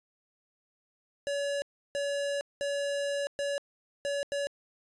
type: tone bursts at uneven times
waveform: square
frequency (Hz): 567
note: C#5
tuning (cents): +39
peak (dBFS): -30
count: 6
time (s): 1.27-1.62 / 1.95-2.41 / 2.61-3.27 / 3.39-3.58 / 4.05-4.23 / 4.32-4.47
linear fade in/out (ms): 0
effects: resampled to 22050 Hz